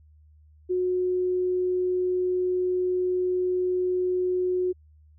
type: tone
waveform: sine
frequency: 364.5 Hz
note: F#4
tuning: 26 cents flat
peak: -22 dBFS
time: 0.69-4.73 s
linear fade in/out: 20 ms
effects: added 76 Hz sine -52 dBFS peak until 5.18 s